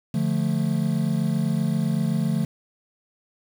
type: chord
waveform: triangle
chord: D minor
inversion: none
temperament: equal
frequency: 146.83 / 174.61 / 220 Hz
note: D3 / F3 / A3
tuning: 0 / 0 / 0 cents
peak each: -23 dBFS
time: 0.14-2.45 s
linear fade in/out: 5 ms
effects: 7-bit